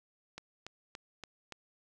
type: click train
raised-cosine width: 0.2 ms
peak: -26 dBFS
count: 5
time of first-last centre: 0.38-1.523 s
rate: 3.5 Hz
effects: none